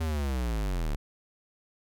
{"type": "linear sweep", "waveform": "square", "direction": "down", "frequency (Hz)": [82.41, 34.15], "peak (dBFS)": -28, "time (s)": [0, 0.96], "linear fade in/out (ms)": 10, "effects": []}